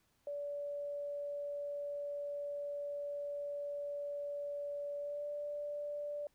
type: tone with pitch glide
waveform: sine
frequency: 576 to 584.7 Hz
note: D5 to D5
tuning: -34 to -8 cents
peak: -38 dBFS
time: 0.27-6.27 s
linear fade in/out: 2 ms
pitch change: +26 cents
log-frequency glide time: 4.98-5.25 s
effects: pink hiss -75 dBFS RMS until 6.34 s